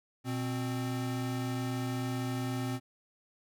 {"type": "tone pair together", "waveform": "square", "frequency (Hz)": [122.22, 260.1], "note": ["B2", "C4"], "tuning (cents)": [-18, -10], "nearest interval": "octave + minor second", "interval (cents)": 1308, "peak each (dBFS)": [-35, -36], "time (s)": [0.24, 2.8], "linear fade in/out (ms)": 50, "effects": []}